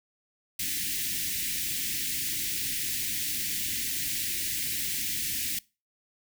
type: band-stop noise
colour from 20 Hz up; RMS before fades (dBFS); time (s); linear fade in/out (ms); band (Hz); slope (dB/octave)
white; -31; 0.59-5.59; 5; 340 to 1800; 48
effects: noise-tail reverb RT60 0.3 s tail -23 dB re dry